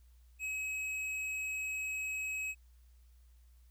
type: tone with hard clipping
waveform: triangle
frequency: 2555 Hz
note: D#7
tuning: 45 cents sharp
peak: -37 dBFS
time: 0.39-2.55 s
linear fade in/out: 50 ms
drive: 12 dB
effects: added 60 Hz sine -58 dBFS peak until 3.7 s + white hiss -75 dBFS RMS until 3.7 s